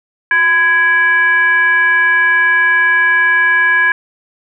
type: tone with frequency modulation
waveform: sine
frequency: 1661.2 Hz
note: G#6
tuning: in tune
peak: -8 dBFS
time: 0.31-3.92 s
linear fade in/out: 2 ms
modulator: 650 Hz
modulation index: 0.61
effects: none